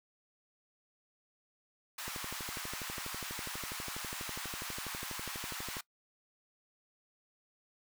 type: high-pass noise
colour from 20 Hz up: pink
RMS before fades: -42 dBFS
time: 1.98-5.81 s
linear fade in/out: 5 ms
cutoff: 930 Hz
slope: 24 dB/octave
type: click train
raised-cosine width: 2 ms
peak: -30 dBFS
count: 46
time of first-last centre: 2.08-5.769 s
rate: 12.2 Hz
effects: noise-tail reverb RT60 0.1 s tail -21 dB re dry